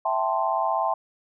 sine chord, A minor seventh, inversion second, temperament equal, 659.3 / 784 / 880 / 1046.5 Hz, E5 / G5 / A5 / C6, 0 / 0 / 0 / 0 cents, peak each -27 dBFS, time 0.05-0.94 s, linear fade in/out 5 ms, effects none

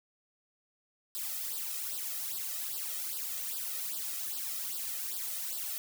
blue noise with flanger, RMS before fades -37 dBFS, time 1.15-5.78 s, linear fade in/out 0 ms, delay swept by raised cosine 0.22 to 1.62 ms, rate 2.5 Hz, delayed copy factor +0.85, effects none

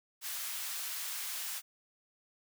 white high-pass noise, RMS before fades -39 dBFS, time 0.21-1.62 s, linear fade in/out 50 ms, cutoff 1100 Hz, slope 12 dB/octave, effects none

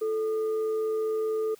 sine tone with frequency modulation, 437.7 Hz, A4, 9 cents flat, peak -25 dBFS, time 0.01-1.55 s, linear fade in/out 10 ms, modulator 780 Hz, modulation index 0.27, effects white hiss -57 dBFS RMS until 1.59 s

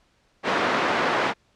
white band-pass noise, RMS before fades -23 dBFS, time 0.43-1.34 s, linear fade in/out 50 ms, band 220 to 1500 Hz, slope 12 dB/octave, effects pink hiss -64 dBFS RMS until 1.55 s + low-pass 6000 Hz 12 dB/octave

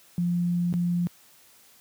sine tone with dropouts, 174.61 Hz, F3, in tune, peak -22 dBFS, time 0.18-1.07 s, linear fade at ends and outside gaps 0 ms, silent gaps 0.727-0.739 s, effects white hiss -56 dBFS RMS until 1.8 s + high-pass 80 Hz 12 dB/octave

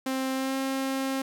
sawtooth tone with pitch glide, 263.6 to 267.7 Hz, C4 to C4, +13 to +40 cents, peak -23 dBFS, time 0.06-1.22 s, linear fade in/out 5 ms, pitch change +27 cents, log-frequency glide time 0.34-0.56 s, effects 10-bit

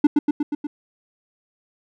triangle tone with echo, 294.3 Hz, D4, 4 cents sharp, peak -7 dBFS, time 0.04-0.07 s, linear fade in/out 5 ms, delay 120 ms, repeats 5, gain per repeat -3 dB, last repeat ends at 0.67 s, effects none

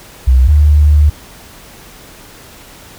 sine tone pair in turn, 64.3 / 74.34 Hz, C2 / D2, -30 / +22 cents, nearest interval minor third, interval 252 cents, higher second, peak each -4 dBFS, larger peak neither, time 0.27-0.48 / 0.48-1.1 s, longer second, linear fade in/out 10 ms, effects pink hiss -37 dBFS RMS until 2.98 s

